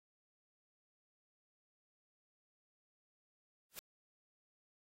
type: noise with exponential growth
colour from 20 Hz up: white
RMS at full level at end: -42 dBFS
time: 3.7-3.79 s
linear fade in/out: 0 ms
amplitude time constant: 18 ms
effects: AAC 48 kbps